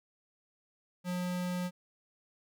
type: tone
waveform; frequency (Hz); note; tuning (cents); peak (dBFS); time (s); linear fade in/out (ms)
square; 179.5; F3; +48; -33; 1.04-1.71; 50
effects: none